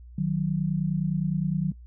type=tone pair together; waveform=sine; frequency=154.9 / 184.64 Hz; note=D#3 / F#3; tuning=-7 / -3 cents; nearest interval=minor third; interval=304 cents; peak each=-26 / -26 dBFS; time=0.18-1.72 s; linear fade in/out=5 ms; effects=noise-tail reverb RT60 0.1 s tail -22 dB re dry + added 60 Hz sine -43 dBFS peak until 1.86 s